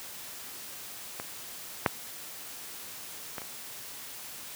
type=clicks; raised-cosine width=0.5 ms; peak=-20 / -6 / -20 / -27 dBFS; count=4; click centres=1.199 / 1.862 / 3.382 / 3.418 s; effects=white hiss -43 dBFS RMS until 4.55 s + high-pass 80 Hz 12 dB/octave